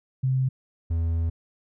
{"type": "tone pair in turn", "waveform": ["sine", "triangle"], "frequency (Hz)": [130.81, 82.69], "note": ["C3", "E2"], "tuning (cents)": [0, 6], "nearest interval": "minor sixth", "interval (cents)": 794, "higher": "first", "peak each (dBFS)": -20, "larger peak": "neither", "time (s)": [[0.23, 0.49], [0.9, 1.3]], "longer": "second", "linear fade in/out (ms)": 10, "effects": []}